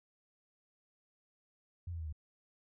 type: tone with pitch steps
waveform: sine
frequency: 87.31 / 83.46 / 79.79 / 76.27 Hz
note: F2 / E2 / D#2 / D#2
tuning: 0 / +22 / +44 / -34 cents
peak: -38 dBFS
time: 1.87-2.126 s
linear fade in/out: 5 ms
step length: 64 ms
effects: none